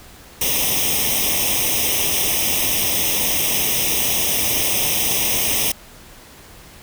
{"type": "noise with comb filter", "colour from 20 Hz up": "white", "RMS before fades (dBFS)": -19, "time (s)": [0.41, 5.72], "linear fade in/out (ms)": 5, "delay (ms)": 0.34, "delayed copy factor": 1, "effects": ["pink hiss -43 dBFS RMS until 6.82 s"]}